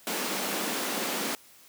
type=high-pass noise; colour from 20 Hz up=pink; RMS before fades=-31 dBFS; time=0.07-1.35 s; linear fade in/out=0 ms; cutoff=190 Hz; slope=48 dB/octave; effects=white hiss -55 dBFS RMS until 1.68 s + high-pass 80 Hz 12 dB/octave